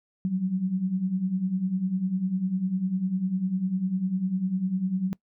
sine beating tone pair, 179.5 / 189.5 Hz, F3 / F#3, +48 / +42 cents, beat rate 10 Hz, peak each -30 / -25 dBFS, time 0.25-5.13 s, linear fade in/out 0 ms, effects noise-tail reverb RT60 0.1 s tail -22 dB re dry

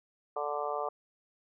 harmonic tone, 146.83 Hz, D3, in tune, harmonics 3 / 4 / 5 / 6 / 7 / 8, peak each -38 / -37 / -37 / -41 / -41 / -38 dBFS, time 0.36-0.89 s, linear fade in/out 5 ms, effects none

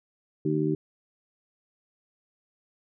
harmonic tone, 77 Hz, D#2, 17 cents flat, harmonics 2 / 3 / 4 / 5, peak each -28 / -35 / -27 / -28 dBFS, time 0.45-0.75 s, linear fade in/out 5 ms, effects none

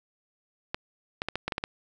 clicks, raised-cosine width 0.3 ms, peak -13 dBFS, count 8, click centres 0.745 / 1.219 / 1.286 / 1.356 / 1.48 / 1.522 / 1.581 / 1.639 s, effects none

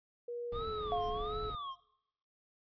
sine tone with pitch glide, 478.7 to 426.5 Hz, A#4 to G#4, +46 to +46 cents, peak -38 dBFS, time 0.28-1.5 s, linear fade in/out 5 ms, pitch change -200 cents, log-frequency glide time 0.53-0.74 s
square tone with vibrato, 1178 Hz, D6, 5 cents sharp, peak -40 dBFS, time 0.52-1.76 s, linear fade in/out 50 ms, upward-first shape sine, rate 1.4 Hz, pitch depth 190 cents each way
brown noise, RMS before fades -45 dBFS, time 0.52-1.55 s, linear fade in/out 2 ms
sine tone with exponential decay, 704 Hz, F5, 14 cents sharp, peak -30 dBFS, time 0.92-1.8 s, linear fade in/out 0 ms, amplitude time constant 190 ms
effects noise-tail reverb RT60 0.8 s tail -21 dB re dry + resampled to 11025 Hz

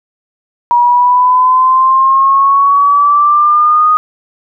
sine exponential sweep, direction up, 956 to 1244.5 Hz, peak -5 dBFS, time 0.71-3.97 s, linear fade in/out 0 ms, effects none

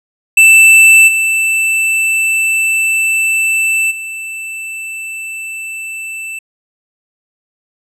square tone with level steps, 2655 Hz, E7, 12 cents sharp, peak -3 / -11 / -22 dBFS, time 0.37-6.39 s, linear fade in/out 5 ms, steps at 1.07 / 3.9 s, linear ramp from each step 20 ms, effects low-pass 12000 Hz 12 dB/octave

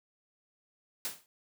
white noise with exponential decay, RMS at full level -32 dBFS, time 1.05-1.26 s, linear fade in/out 1 ms, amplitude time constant 44 ms, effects high-pass 100 Hz 12 dB/octave

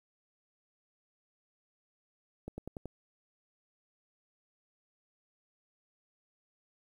accelerating click train, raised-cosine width 2 ms, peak -27 dBFS, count 5, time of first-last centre 2.48-2.857 s, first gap 100 ms, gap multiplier 0.96, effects 10-bit

